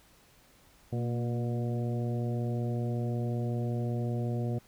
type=harmonic tone with a mistuned harmonic; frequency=120 Hz; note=B2; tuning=49 cents flat; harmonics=1 / 2 / 3 / 4 / 5 / 6; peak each=-30 / -36 / -40 / -42 / -44 / -46 dBFS; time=0.92-4.59 s; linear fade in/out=10 ms; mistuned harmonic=2; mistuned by=-39 cents; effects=pink hiss -61 dBFS RMS until 4.67 s